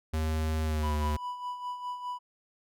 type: tone with pitch glide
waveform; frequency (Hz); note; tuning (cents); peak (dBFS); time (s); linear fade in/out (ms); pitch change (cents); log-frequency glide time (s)
square; 78.7 to 75.28; D#2 to D2; +20 to +43; -28; 0.13-1.17; 10; -77; 0.64-0.92
type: tone with tremolo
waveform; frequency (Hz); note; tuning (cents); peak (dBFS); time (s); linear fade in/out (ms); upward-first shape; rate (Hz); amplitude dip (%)
triangle; 987.8; B5; 0; -30; 0.82-2.19; 20; sine; 4.9; 60
effects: none